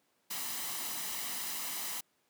white noise with comb filter, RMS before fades -38 dBFS, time 0.3-2.01 s, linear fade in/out 10 ms, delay 1 ms, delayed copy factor +0.5, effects pink hiss -74 dBFS RMS until 2.29 s + high-pass 200 Hz 12 dB/octave

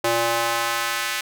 square tone with high-pass filter sweep, 116.54 Hz, A#2, in tune, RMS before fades -23 dBFS, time 0.04-1.21 s, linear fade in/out 5 ms, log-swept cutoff 480 to 1900 Hz, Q 1.1, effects none

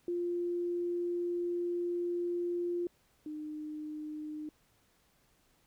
sine tone pair in turn, 349.2 / 304.6 Hz, F4 / D#4, 0 / -37 cents, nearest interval major second, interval 237 cents, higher first, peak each -31 / -38 dBFS, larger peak first, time 0.08-2.87 / 3.26-4.49 s, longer first, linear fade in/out 2 ms, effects pink hiss -70 dBFS RMS until 5.66 s

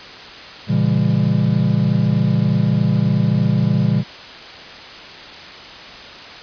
triangle chord, A# diminished seventh, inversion none, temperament just, 116.54 / 139.85 / 167.82 / 201.4 Hz, A#2 / C#3 / E3 / G3, 0 / +16 / +31 / +47 cents, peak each -17 dBFS, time 0.67-4.04 s, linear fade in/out 50 ms, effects white hiss -35 dBFS RMS until 6.42 s + resampled to 11025 Hz

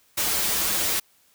white noise with comb filter, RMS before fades -24 dBFS, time 0.17-1 s, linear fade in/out 10 ms, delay 7.7 ms, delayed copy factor -1, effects white hiss -61 dBFS RMS until 1.34 s

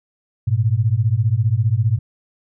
sine beating tone pair, 103.83 / 118.83 Hz, G#2 / A#2, 0 / +34 cents, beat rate 15 Hz, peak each -17 / -17 dBFS, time 0.47-1.99 s, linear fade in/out 10 ms, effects none

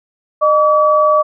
sine tone pair together, 611 / 1144.5 Hz, D#5 / D6, -32 / -45 cents, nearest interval major seventh, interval 1087 cents, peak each -11 dBFS, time 0.41-1.23 s, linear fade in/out 20 ms, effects none

